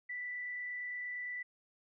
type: tone with frequency modulation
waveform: sine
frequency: 1975.5 Hz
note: B6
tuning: in tune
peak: -38 dBFS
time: 0.09-1.43 s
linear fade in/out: 10 ms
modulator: 28.7 Hz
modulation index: 0.6
effects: none